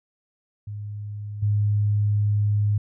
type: tone with level steps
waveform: sine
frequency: 103.83 Hz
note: G#2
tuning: in tune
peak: -30 / -18 dBFS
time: 0.67-2.78 s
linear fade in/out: 5 ms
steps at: 1.42 s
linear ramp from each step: 10 ms
effects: none